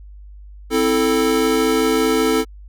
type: chord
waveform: square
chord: A minor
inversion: first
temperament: equal with one note detuned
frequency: 261.6 / 326.8 / 440 Hz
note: C4 / E4 / A4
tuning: 0 / -15 / 0 cents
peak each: -21 / -21 / -18 dBFS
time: 0.7-2.45 s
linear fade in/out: 50 ms
effects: added 50 Hz sine -36 dBFS peak until 2.68 s